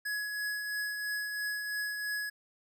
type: tone with tremolo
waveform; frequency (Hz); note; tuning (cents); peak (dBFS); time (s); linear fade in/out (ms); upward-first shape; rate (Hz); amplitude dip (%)
square; 1682; G#6; +22; -32; 0.05-2.3; 10; triangle; 3; 40
effects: none